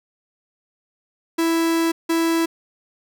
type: tone bursts at uneven times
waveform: 45% pulse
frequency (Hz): 330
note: E4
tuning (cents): +2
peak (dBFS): -17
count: 2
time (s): 1.38-1.92 / 2.09-2.46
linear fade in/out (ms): 10
effects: none